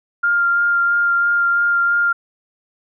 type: tone with vibrato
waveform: sine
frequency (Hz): 1399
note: F6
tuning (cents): +3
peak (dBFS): -13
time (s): 0.23-2.13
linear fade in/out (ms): 10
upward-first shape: sine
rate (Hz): 3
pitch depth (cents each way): 12
effects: none